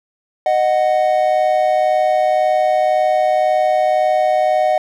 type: tone pair together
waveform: triangle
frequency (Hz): 618.1 / 740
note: D#5 / F#5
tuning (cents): -12 / 0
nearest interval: minor third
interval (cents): 312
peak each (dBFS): -13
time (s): 0.46-4.78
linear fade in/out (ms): 2
effects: none